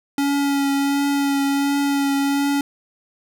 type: tone with vibrato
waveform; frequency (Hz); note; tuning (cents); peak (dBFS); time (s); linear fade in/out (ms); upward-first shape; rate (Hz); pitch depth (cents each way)
square; 280.2; C#4; +19; -18; 0.18-2.61; 2; triangle; 1.4; 17
effects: none